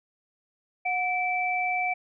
sine tone pair together, 730 / 2321 Hz, F#5 / D7, -24 / -21 cents, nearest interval octave + minor sixth, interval 2003 cents, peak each -27 dBFS, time 0.85-1.94 s, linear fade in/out 10 ms, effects none

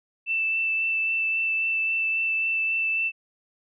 sine tone with vibrato, 2655 Hz, E7, 12 cents sharp, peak -22 dBFS, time 0.26-3.12 s, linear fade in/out 50 ms, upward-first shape sine, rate 3.7 Hz, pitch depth 10 cents each way, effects none

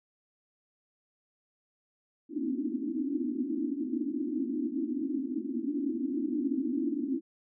pink band-pass noise, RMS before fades -32 dBFS, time 2.29-7.21 s, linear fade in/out 50 ms, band 240 to 330 Hz, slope 96 dB/octave, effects none

